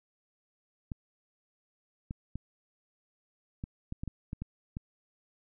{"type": "clicks", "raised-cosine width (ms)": 5, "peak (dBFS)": -24, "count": 10, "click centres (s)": [0.918, 2.109, 2.356, 3.639, 3.924, 4.035, 4.077, 4.331, 4.42, 4.769], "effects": []}